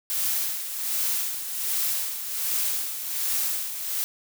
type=noise with tremolo; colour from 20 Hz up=blue; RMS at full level=-25 dBFS; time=0.1-4.04 s; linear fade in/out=0 ms; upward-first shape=sine; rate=1.3 Hz; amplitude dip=60%; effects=none